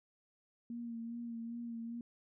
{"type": "tone with vibrato", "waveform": "sine", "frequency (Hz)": 233.1, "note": "A#3", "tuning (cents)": 0, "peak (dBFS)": -40, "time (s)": [0.7, 2.01], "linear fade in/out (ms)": 2, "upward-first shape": "sine", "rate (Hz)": 2.5, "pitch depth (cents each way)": 30, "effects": []}